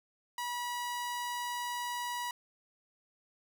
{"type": "tone", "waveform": "sawtooth", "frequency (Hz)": 970, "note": "B5", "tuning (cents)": -31, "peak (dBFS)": -31, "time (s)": [0.38, 2.31], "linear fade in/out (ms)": 2, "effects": []}